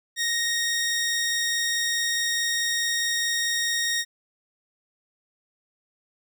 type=tone; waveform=15% pulse; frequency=1864.7 Hz; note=A#6; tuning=in tune; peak=-17 dBFS; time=0.16-4.05 s; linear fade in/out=50 ms; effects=none